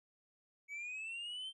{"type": "linear sweep", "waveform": "triangle", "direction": "up", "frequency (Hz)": [2248, 3146], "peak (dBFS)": -40, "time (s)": [0.68, 1.53], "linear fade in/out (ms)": 50, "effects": ["resampled to 24000 Hz"]}